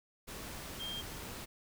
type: tone in noise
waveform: sine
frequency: 3199 Hz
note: G7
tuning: 34 cents sharp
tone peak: -39 dBFS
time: 0.79-1.02 s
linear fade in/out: 20 ms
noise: pink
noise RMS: -45 dBFS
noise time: 0.27-1.46 s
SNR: +3 dB
effects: none